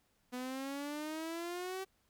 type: exponential sweep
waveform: sawtooth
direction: up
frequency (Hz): 246.9 to 385.9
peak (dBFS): -35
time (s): 0.32-1.85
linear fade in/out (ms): 20
effects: pink hiss -75 dBFS RMS until 2.09 s